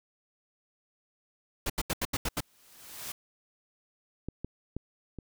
pink noise bursts, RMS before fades -30 dBFS, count 7, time 1.66-2.406 s, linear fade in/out 5 ms, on 38 ms, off 80 ms
white noise with exponential growth, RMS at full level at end -37 dBFS, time 2.29-3.12 s, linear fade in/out 5 ms, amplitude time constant 180 ms
clicks, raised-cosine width 3 ms, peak -22 / -22 / -21 / -27 dBFS, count 4, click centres 4.286 / 4.446 / 4.766 / 5.187 s
effects none

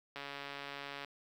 click train, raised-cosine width 0.3 ms, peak -27 dBFS, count 126, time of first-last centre 0.16-1.047 s, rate 141 Hz, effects high-pass 200 Hz 12 dB/octave + 10-bit

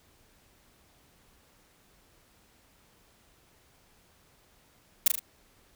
blue noise with echo, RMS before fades -19 dBFS, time 5.06-5.08 s, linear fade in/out 5 ms, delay 38 ms, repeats 3, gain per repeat -5 dB, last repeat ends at 5.194 s, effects pink hiss -63 dBFS RMS until 5.75 s

